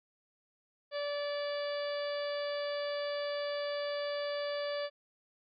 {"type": "harmonic tone", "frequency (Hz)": 579, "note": "D5", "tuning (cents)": -25, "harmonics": [1, 2, 3, 4, 5, 6, 7, 8], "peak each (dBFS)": [-34, -45, -45, -50, -50, -48, -55, -47], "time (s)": [0.91, 4.9], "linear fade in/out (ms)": 50, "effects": []}